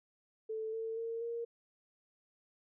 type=tone with pitch steps; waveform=sine; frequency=440 / 448.7 / 457.6 / 466.7 Hz; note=A4 / A4 / A#4 / A#4; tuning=0 / +34 / -32 / +2 cents; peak=-36 dBFS; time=0.49-1.45 s; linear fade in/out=10 ms; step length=240 ms; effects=none